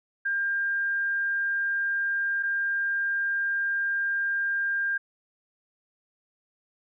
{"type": "tone pair in turn", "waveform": "sine", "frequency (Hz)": [1600, 1600], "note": ["G6", "G6"], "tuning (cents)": [35, 35], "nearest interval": "unison", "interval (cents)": 0, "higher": "neither", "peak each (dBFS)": -24, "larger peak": "neither", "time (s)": [[0.25, 2.43], [2.43, 4.98]], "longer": "second", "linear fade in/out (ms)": 10, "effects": []}